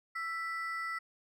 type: ring-modulated tone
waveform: triangle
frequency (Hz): 1651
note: G#6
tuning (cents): -11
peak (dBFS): -30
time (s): 0.15-0.99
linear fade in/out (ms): 10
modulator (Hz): 321
effects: none